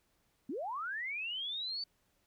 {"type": "linear sweep", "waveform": "sine", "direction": "up", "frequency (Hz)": [224.3, 4586], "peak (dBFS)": -36, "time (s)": [0.49, 1.84], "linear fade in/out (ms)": 5, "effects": ["pink hiss -75 dBFS RMS until 2.26 s"]}